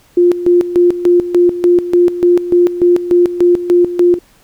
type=tone with tremolo; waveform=sine; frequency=351.7 Hz; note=F4; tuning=12 cents sharp; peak=-5 dBFS; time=0.17-4.19 s; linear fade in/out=5 ms; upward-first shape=square; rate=3.4 Hz; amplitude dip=75%; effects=pink hiss -49 dBFS RMS until 4.43 s